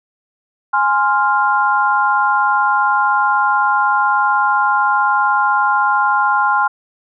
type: chord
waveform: sine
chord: F minor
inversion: first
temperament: equal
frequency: 830.6 / 1046.5 / 1396.9 Hz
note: Ab5 / C6 / F6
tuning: 0 / 0 / 0 cents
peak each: -16 dBFS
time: 0.73-6.68 s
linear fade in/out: 10 ms
effects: none